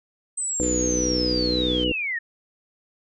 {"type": "linear sweep", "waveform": "sine", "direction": "down", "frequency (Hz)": [8210, 1781], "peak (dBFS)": -24, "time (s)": [0.37, 2.19], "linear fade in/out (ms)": 10}
{"type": "harmonic tone", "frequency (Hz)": 61.74, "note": "B1", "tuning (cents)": 0, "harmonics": [1, 2, 3, 4, 5, 6, 7, 8], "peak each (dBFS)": [-30, -38, -33, -32, -26, -33, -35, -27], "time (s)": [0.6, 1.92], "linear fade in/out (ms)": 0}
{"type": "click train", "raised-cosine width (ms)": 0.2, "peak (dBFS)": -27, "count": 218, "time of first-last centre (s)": [0.63, 1.836], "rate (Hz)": 180}
{"effects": []}